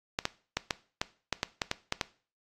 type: clicks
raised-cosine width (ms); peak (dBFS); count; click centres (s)
0.2; -10; 11; 0.189 / 0.254 / 0.57 / 0.708 / 1.015 / 1.327 / 1.431 / 1.618 / 1.714 / 1.924 / 2.012
effects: noise-tail reverb RT60 0.4 s tail -19 dB re dry + AAC 48 kbps